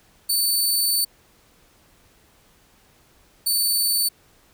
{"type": "tone bursts at uneven times", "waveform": "15% pulse", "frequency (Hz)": 4520, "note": "C#8", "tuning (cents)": 33, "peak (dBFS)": -12, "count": 2, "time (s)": [[0.29, 1.05], [3.46, 4.09]], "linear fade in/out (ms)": 10, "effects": ["pink hiss -57 dBFS RMS until 4.53 s"]}